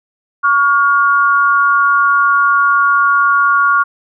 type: tone pair together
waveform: sine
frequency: 1126 / 1417.8 Hz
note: C#6 / F6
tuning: +27 / +26 cents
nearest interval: major third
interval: 399 cents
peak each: -11 dBFS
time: 0.43-3.84 s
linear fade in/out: 20 ms
effects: none